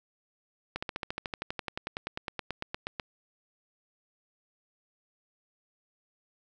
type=slowing click train; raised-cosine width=0.3 ms; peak=-17 dBFS; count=25; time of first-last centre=0.76-2.998 s; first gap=65 ms; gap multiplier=1.03; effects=none